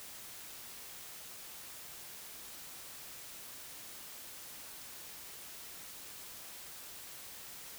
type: silence
effects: white hiss -49 dBFS RMS until 7.78 s